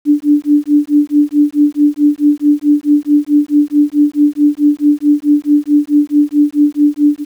sine tone with tremolo, 293.7 Hz, D4, in tune, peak -4 dBFS, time 0.05-7.25 s, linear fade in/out 50 ms, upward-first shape sine, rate 4.6 Hz, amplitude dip 100%, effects 7-bit

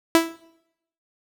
sawtooth tone with exponential decay, 329.5 Hz, E4, 1 cent flat, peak -6 dBFS, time 0.15-0.36 s, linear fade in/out 0 ms, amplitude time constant 44 ms, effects noise-tail reverb RT60 0.8 s tail -20 dB re dry

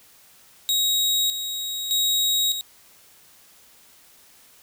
sawtooth tone with tremolo, 3800 Hz, A#7, 33 cents sharp, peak -16 dBFS, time 0.69-2.61 s, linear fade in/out 0 ms, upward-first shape square, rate 0.82 Hz, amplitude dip 60%, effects white hiss -53 dBFS RMS until 4.62 s

